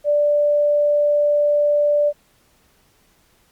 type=tone; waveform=sine; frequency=587.3 Hz; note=D5; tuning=in tune; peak=-13 dBFS; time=0.04-2.13 s; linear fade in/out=50 ms; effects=pink hiss -58 dBFS RMS until 3.51 s + MP3 96 kbps